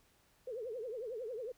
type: tone with vibrato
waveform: sine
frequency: 470 Hz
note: A#4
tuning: 14 cents sharp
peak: -39 dBFS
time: 0.47-1.52 s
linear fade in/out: 5 ms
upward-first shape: triangle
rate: 11 Hz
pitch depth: 230 cents each way
effects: pink hiss -70 dBFS RMS until 1.57 s